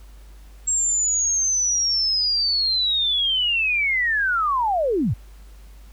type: linear sweep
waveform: sine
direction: down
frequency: 7580 to 76 Hz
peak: -18 dBFS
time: 0.67-5.14 s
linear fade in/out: 10 ms
effects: added 50 Hz sine -41 dBFS peak until 5.92 s + pink hiss -55 dBFS RMS until 5.92 s